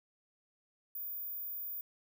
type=tone; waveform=sine; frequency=14870 Hz; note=A#9; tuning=5 cents flat; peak=-38 dBFS; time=0.95-1.81 s; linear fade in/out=2 ms; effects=none